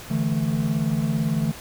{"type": "chord", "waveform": "triangle", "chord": "D suspended second", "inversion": "none", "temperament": "equal", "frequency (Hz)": [146.83, 164.81, 220], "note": ["D3", "E3", "A3"], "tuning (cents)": [0, 0, 0], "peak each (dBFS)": -23, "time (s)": [0.1, 1.52], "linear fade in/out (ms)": 10, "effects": ["pink hiss -40 dBFS RMS until 1.6 s"]}